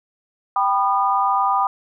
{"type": "chord", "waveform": "sine", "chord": "G augmented", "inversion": "none", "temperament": "equal with one note detuned", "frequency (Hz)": [784, 987.8, 1219.6], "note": ["G5", "B5", "D#6"], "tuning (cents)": [0, 0, -35], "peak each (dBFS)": -20, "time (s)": [0.56, 1.67], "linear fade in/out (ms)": 2, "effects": []}